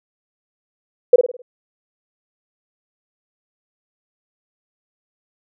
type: tone with echo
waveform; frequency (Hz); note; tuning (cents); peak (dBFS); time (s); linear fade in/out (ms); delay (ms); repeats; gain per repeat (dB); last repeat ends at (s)
sine; 493.9; B4; 0; -3; 1.13-1.16; 5; 52; 5; -7; 1.42
effects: none